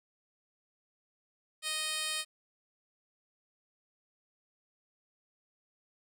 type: tone with band-pass filter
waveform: 10% pulse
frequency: 622.3 Hz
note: D#5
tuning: in tune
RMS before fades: -35 dBFS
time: 1.62-2.25 s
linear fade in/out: 50 ms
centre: 6800 Hz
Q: 1
effects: none